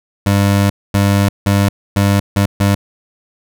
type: tone bursts at uneven times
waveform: 25% pulse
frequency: 100 Hz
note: G2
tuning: 35 cents sharp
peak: -6 dBFS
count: 6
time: 0.26-0.7 / 0.94-1.29 / 1.46-1.69 / 1.96-2.2 / 2.36-2.46 / 2.6-2.75 s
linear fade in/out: 5 ms
effects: none